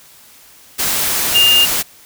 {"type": "tone in noise", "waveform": "sine", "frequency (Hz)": 2815, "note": "F7", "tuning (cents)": 13, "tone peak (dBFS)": -8, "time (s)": [1.34, 1.66], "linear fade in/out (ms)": 20, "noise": "white", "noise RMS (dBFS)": -17, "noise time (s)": [0.78, 1.83], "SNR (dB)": 6, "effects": ["white hiss -44 dBFS RMS until 2.05 s"]}